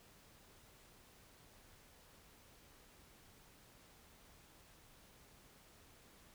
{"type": "silence", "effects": ["pink hiss -64 dBFS RMS until 6.34 s"]}